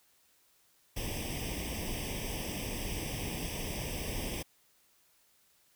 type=noise with comb filter; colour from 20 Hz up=pink; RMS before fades=-37 dBFS; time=0.96-4.43 s; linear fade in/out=10 ms; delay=0.36 ms; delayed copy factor=+0.95; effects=white hiss -68 dBFS RMS until 5.75 s